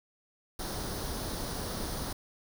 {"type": "noise with comb filter", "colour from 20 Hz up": "pink", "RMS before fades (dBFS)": -36, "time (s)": [0.59, 2.13], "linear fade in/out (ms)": 5, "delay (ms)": 0.2, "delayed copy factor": 0.6, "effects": []}